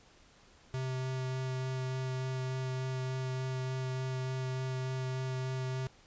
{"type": "tone with vibrato", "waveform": "square", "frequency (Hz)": 130, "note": "C3", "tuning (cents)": -11, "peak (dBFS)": -34, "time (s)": [0.74, 5.87], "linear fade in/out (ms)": 0, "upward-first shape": "sine", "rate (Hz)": 3.4, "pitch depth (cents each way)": 9, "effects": ["pink hiss -61 dBFS RMS until 6.06 s", "resampled to 16000 Hz"]}